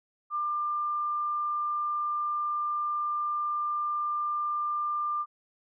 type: tone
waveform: sine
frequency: 1194 Hz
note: D6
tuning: 28 cents sharp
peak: -27 dBFS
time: 0.3-5.26 s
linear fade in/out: 50 ms
effects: none